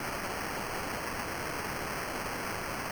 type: noise with sample-and-hold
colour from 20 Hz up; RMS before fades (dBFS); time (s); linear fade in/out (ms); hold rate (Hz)
violet; -36; 0-2.91; 2; 3675
effects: none